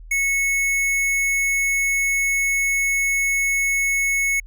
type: tone with hard clipping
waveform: sine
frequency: 2200 Hz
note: C#7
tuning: 14 cents flat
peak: -19 dBFS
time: 0.11-4.4 s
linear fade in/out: 5 ms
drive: 16 dB
effects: added 40 Hz sine -37 dBFS peak until 4.46 s